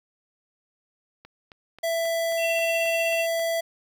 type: click train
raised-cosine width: 0.3 ms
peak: -29 dBFS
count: 9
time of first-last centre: 1.25-3.395 s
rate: 3.73 Hz
type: tone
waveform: square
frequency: 664 Hz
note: E5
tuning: 12 cents sharp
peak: -24 dBFS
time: 1.83-3.61 s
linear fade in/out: 10 ms
type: tone with tremolo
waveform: sine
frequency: 2708 Hz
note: E7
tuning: 46 cents sharp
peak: -24 dBFS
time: 2.37-3.27 s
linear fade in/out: 50 ms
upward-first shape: sine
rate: 16 Hz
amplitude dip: 45%
effects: 9-bit